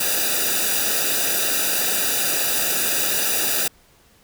white noise with comb filter, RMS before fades -21 dBFS, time 0-3.68 s, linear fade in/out 5 ms, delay 0.93 ms, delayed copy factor -1, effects pink hiss -55 dBFS RMS until 4.23 s

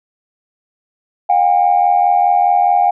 sine tone pair together, 716.2 / 801 Hz, F5 / G5, +43 / +37 cents, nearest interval major second, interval 194 cents, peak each -11 dBFS, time 1.29-2.91 s, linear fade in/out 10 ms, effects tanh soft clip ceiling -3 dBFS

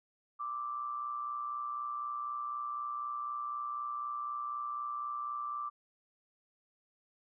sine tone with amplitude modulation, 1174.7 Hz, D6, in tune, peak -33 dBFS, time 0.39-5.7 s, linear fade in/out 20 ms, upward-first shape sine, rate 124 Hz, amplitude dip 50%, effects none

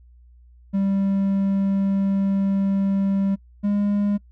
triangle tone pair in turn, 196 / 203.9 Hz, G3 / G#3, 0 / -32 cents, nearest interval minor second, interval 68 cents, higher second, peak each -16 dBFS, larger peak neither, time 0.73-3.36 / 3.63-4.18 s, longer first, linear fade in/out 20 ms, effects noise-tail reverb RT60 0.1 s tail -25 dB re dry + added 60 Hz sine -47 dBFS peak until 4.31 s

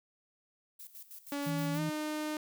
violet noise with tremolo, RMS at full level -48 dBFS, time 0.79-1.79 s, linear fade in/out 10 ms, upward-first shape square, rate 6.3 Hz, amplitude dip 75%
sawtooth tone with pitch glide, 284.7 to 305.1 Hz, C#4 to D#4, +46 to -34 cents, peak -30 dBFS, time 1.32-2.37 s, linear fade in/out 2 ms, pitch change +120 cents, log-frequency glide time 1.74-1.8 s
sine tone, 161.6 Hz, E3, 34 cents flat, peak -33 dBFS, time 1.46-1.9 s, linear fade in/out 10 ms
effects none

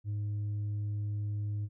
triangle tone with tanh clipping, 103.83 Hz, G#2, in tune, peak -32 dBFS, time 0.04-1.69 s, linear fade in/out 50 ms, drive 7 dB, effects none

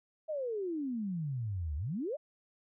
sine exponential two-way sweep, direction down then up, 647 to 70 to 647 Hz, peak -33 dBFS, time 0.28-2.17 s, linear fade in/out 20 ms, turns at 1.76 s, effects none

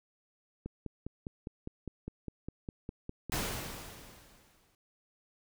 click train, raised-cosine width 3 ms, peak -26 dBFS, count 14, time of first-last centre 0.66-3.297 s, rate 4.93 Hz
pink noise with exponential decay, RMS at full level -32 dBFS, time 3.32-4.75 s, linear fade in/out 1 ms, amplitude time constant 310 ms
effects none

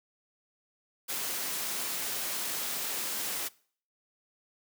white high-pass noise, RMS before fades -34 dBFS, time 1.08-3.49 s, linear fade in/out 20 ms, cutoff 170 Hz, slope 12 dB/octave, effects noise-tail reverb RT60 0.5 s tail -22 dB re dry

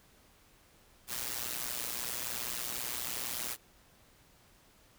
white noise with amplitude modulation, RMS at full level -34 dBFS, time 1.07-3.57 s, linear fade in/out 50 ms, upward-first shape sine, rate 121 Hz, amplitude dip 80%, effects pink hiss -63 dBFS RMS until 4.98 s

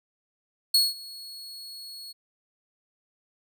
40% pulse tone with ADSR envelope, 4343 Hz, C#8, 36 cents flat, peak -15 dBFS, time 0.74-2.13 s, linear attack 6 ms, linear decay 190 ms, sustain -23 dB, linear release 20 ms, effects none

